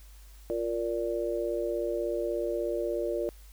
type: harmonic tone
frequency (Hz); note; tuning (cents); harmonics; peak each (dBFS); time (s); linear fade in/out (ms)
116.54; A#2; 0; 3 / 4 / 5; -32 / -33 / -32; 0.5-3.29; 0
effects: added 50 Hz sine -48 dBFS peak until 3.52 s + white hiss -59 dBFS RMS until 3.52 s